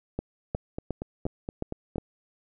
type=two click trains; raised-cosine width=2 ms; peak=-16 / -19 dBFS; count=6 / 7; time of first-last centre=0.19-1.982 / 0.55-1.958 s; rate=2.79 / 4.26 Hz; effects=none